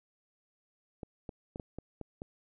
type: clicks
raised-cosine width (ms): 2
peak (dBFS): -27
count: 7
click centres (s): 1.032 / 1.292 / 1.559 / 1.598 / 1.786 / 2.013 / 2.219
effects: none